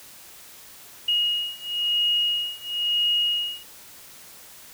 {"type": "beating tone pair", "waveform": "sine", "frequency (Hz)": [2876, 2876.99], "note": ["F#7", "F#7"], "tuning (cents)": [-50, -49], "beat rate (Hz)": 0.99, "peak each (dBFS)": [-25, -24], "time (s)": [1.08, 3.63], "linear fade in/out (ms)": 5, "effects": ["white hiss -46 dBFS RMS until 4.73 s"]}